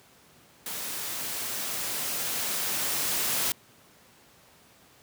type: noise with level ramp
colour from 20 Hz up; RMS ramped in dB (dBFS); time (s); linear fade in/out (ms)
white; -35 to -27; 0.66-3.52; 2
effects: pink hiss -57 dBFS RMS until 5.02 s + high-pass 100 Hz 12 dB/octave